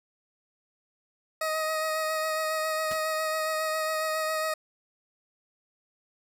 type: tone with vibrato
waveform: 20% pulse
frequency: 629 Hz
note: D#5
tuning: 19 cents sharp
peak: -22 dBFS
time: 1.41-4.54 s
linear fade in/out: 5 ms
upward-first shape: sine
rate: 7.3 Hz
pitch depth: 17 cents each way
type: noise with exponential decay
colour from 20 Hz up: pink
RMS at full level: -36 dBFS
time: 2.91-3.02 s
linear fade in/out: 2 ms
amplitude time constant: 22 ms
effects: none